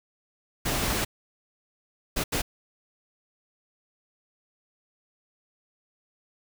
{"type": "noise bursts at uneven times", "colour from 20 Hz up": "pink", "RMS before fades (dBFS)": -27, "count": 3, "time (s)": [[0.65, 1.05], [2.16, 2.24], [2.32, 2.42]], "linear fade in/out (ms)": 10, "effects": []}